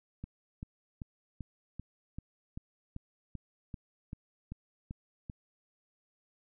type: click train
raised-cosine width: 5 ms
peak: -28 dBFS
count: 14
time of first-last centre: 0.24-5.298 s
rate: 2.57 Hz
effects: none